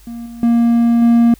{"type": "tone with level steps", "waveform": "triangle", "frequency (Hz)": 234.3, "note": "A#3", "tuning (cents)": 9, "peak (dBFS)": [-23, -27, -7, -5], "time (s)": [0.07, 1.34], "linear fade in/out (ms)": 2, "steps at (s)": [0.26, 0.43, 1.02], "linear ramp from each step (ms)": 2, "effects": ["added 50 Hz sine -42 dBFS peak until 1.39 s", "white hiss -49 dBFS RMS until 1.39 s"]}